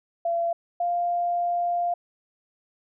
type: tone pair in turn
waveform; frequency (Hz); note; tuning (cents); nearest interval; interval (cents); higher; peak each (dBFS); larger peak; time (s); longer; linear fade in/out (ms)
sine; 680 / 698.3; F5 / F5; -46 / 0; unison; 46; second; -22; neither; 0.25-0.53 / 0.8-1.94; second; 5
effects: none